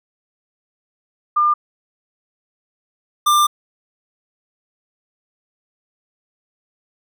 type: tone pair in turn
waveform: sine / square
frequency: 1201 / 1191.3 Hz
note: D6 / D6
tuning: +38 / +24 cents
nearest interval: unison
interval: 14 cents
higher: first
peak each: -12 dBFS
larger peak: neither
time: 1.36-1.54 / 3.26-3.47 s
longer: second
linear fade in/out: 10 ms
effects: none